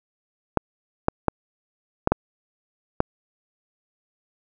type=clicks; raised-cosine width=1 ms; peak=-3 dBFS; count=6; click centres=0.573 / 1.084 / 1.283 / 2.074 / 2.12 / 3.004 s; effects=none